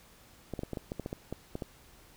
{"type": "clicks", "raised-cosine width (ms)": 2, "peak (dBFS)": -22, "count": 12, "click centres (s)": [0.537, 0.592, 0.634, 0.733, 0.772, 0.919, 0.997, 1.061, 1.129, 1.326, 1.554, 1.622], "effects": ["pink hiss -58 dBFS RMS until 2.16 s"]}